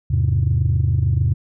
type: chord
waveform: sine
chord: E augmented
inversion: none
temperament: equal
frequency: 82.41 / 103.83 / 130.81 Hz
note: E2 / G#2 / B#2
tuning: 0 / 0 / 0 cents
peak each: -18 dBFS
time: 0.1-1.34 s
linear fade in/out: 10 ms
effects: tanh soft clip ceiling -9 dBFS